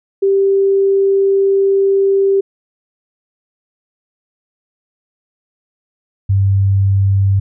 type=tone pair in turn; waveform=sine; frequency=392 / 98 Hz; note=G4 / G2; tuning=0 / 0 cents; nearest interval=2 octaves; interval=2400 cents; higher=first; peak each=-9 dBFS; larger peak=neither; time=0.22-2.41 / 6.29-7.4 s; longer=first; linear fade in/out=10 ms; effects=none